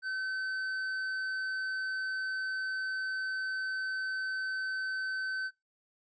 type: tone with tanh clipping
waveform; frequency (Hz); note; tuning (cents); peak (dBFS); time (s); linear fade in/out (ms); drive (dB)
sine; 1530; G6; -42; -34; 0.02-5.51; 50; 9
effects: noise-tail reverb RT60 0.2 s tail -21 dB re dry + resampled to 16000 Hz